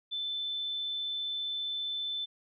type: tone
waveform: sine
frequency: 3525 Hz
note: A7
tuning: 2 cents sharp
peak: -32 dBFS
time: 0.11-2.26 s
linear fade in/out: 20 ms
effects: none